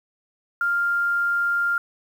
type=tone with quantisation; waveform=sine; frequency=1398 Hz; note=F6; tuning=1 cent sharp; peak=-19 dBFS; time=0.61-1.78 s; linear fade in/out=2 ms; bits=8; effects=none